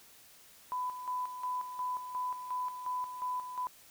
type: tone with tremolo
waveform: sine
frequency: 1000 Hz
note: B5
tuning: 21 cents sharp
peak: -32 dBFS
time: 0.72-3.67 s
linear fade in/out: 0 ms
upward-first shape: square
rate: 2.8 Hz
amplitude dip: 60%
effects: white hiss -58 dBFS RMS until 3.9 s